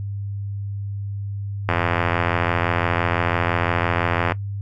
click train, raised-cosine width 0.5 ms, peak -4 dBFS, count 227, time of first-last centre 1.69-4.321 s, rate 85.9 Hz, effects noise-tail reverb RT60 0.1 s tail -18 dB re dry + added 100 Hz sine -25 dBFS peak until 4.61 s

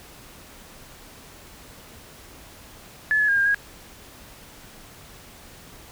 sine tone with pitch steps, 1721 / 1704 / 1620 / 1605 / 1642 Hz, A6 / G#6 / G#6 / G6 / G#6, -39 / +44 / -43 / +40 / -20 cents, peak -17 dBFS, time 3.11-3.545 s, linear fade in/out 0 ms, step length 87 ms, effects pink hiss -46 dBFS RMS until 5.91 s

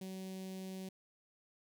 sawtooth tone with notch filter, 188.8 Hz, F#3, 35 cents sharp, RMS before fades -45 dBFS, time 0.01-0.89 s, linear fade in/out 5 ms, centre 1300 Hz, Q 0.51, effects none

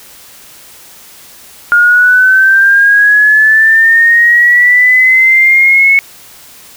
sine linear sweep, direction up, 1416 to 2204 Hz, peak -3 dBFS, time 1.72-5.99 s, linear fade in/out 0 ms, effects white hiss -36 dBFS RMS until 6.76 s

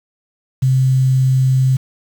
sine tone with quantisation, 130.81 Hz, C3, in tune, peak -10 dBFS, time 0.62-1.77 s, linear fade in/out 10 ms, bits 6, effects none

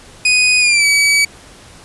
sawtooth tone with pitch glide, 2489 to 2282 Hz, D#7 to C#7, 0 to +50 cents, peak -6 dBFS, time 0.25-1.25 s, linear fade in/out 5 ms, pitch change -150 cents, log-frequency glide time 0.59-0.86 s, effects pink hiss -40 dBFS RMS until 1.84 s + resampled to 24000 Hz

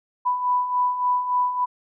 sine beating tone pair, 989 / 992.5 Hz, B5 / B5, +2 / +8 cents, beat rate 3.5 Hz, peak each -27 / -20 dBFS, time 0.25-1.66 s, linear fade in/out 20 ms, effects none

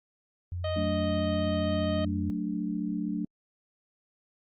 sine tone, 88.4 Hz, F2, 22 cents sharp, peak -31 dBFS, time 0.52-2.3 s, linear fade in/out 0 ms
harmonic tone, 622.3 Hz, D#5, in tune, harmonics 1 / 2 / 3 / 4 / 5 / 6 / 7, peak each -30 / -41 / -45 / -51 / -42 / -52 / -52 dBFS, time 0.64-2.05 s, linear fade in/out 5 ms
sine chord, D major, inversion first, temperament equal, 185 / 220 / 293.7 Hz, F#3 / A3 / D4, 0 / 0 / 0 cents, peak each -33 dBFS, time 0.76-3.25 s, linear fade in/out 5 ms
effects Opus 48 kbps

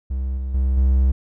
triangle tone with level steps, 65.41 Hz, C2, in tune, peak -19 / -21 / -14 / -11 dBFS, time 0.1-1.12 s, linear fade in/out 10 ms, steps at 0.37 / 0.54 / 0.77 s, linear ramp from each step 5 ms, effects none

